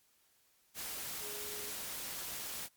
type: tone in noise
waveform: sine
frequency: 416.8 Hz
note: G#4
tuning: 6 cents sharp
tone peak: -49 dBFS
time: 1.19-1.73 s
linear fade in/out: 50 ms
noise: white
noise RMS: -42 dBFS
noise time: 0.74-2.69 s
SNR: -10 dB
effects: white hiss -71 dBFS RMS until 2.76 s + MP3 96 kbps